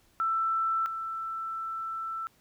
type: tone pair in turn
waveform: sine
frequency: 1330 / 1330 Hz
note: E6 / E6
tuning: +15 / +15 cents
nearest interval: unison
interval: 0 cents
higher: neither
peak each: -25 / -32 dBFS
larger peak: first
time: 0.2-0.86 / 0.86-2.27 s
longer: second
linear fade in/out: 0 ms
effects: pink hiss -65 dBFS RMS until 2.4 s

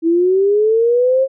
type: linear sweep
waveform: sine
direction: up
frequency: 322.5 to 540 Hz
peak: -10 dBFS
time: 0.02-1.28 s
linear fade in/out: 50 ms
effects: none

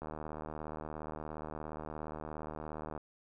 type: click train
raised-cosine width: 1 ms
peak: -28 dBFS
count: 229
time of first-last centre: 0.02-2.977 s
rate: 77.1 Hz
effects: none

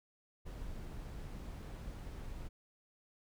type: noise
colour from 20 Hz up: brown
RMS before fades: -45 dBFS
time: 0.45-2.49 s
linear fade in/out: 20 ms
effects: none

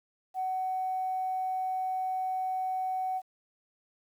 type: tone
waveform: sine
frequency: 750 Hz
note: F#5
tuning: 23 cents sharp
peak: -28 dBFS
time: 0.34-3.22 s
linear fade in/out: 50 ms
effects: tanh soft clip ceiling -24 dBFS + 10-bit

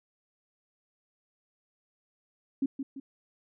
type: tone with echo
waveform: sine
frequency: 271.7 Hz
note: C#4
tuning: 35 cents flat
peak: -24 dBFS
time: 2.62-2.66 s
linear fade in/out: 5 ms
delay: 170 ms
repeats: 2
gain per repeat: -7 dB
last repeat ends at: 3 s
effects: none

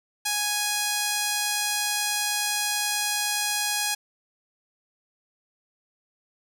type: tone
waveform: 5% pulse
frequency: 830.6 Hz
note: G#5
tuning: in tune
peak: -12 dBFS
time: 0.25-3.95 s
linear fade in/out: 10 ms
effects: none

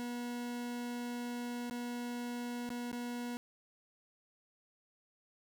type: tone with dropouts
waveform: 40% pulse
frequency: 241.7 Hz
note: B3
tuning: 37 cents flat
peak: -37 dBFS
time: 0-3.37 s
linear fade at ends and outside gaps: 0 ms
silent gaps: 1.698-1.71 / 2.691-2.703 / 2.916-2.929 s
effects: none

